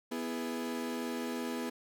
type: chord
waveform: 35% pulse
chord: E major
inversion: second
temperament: equal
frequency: 246.9 / 329.6 / 415.3 Hz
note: B3 / E4 / G#4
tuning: 0 / 0 / 0 cents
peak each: -35 / -40 / -40 dBFS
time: 0.11-1.7 s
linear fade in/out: 10 ms
effects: none